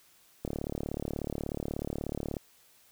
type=click train; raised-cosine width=2 ms; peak=-20 dBFS; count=71; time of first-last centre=0.45-2.368 s; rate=36.5 Hz; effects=white hiss -62 dBFS RMS until 2.91 s